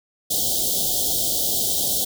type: band-stop noise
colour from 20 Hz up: white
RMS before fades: -22 dBFS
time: 0.3-2.05 s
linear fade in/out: 10 ms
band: 780 to 3100 Hz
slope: 96 dB/octave
effects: none